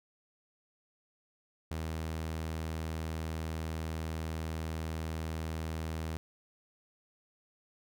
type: tone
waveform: sawtooth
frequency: 80 Hz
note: D#2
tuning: 49 cents sharp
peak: -31 dBFS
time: 1.71-6.17 s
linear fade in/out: 0 ms
effects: none